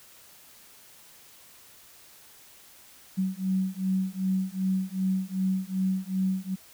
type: beating tone pair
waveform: sine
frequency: 187.6 / 190.2 Hz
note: F#3 / F#3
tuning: +24 / +48 cents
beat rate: 2.6 Hz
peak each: -28 dBFS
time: 3.17-6.56 s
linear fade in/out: 20 ms
effects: white hiss -53 dBFS RMS until 6.73 s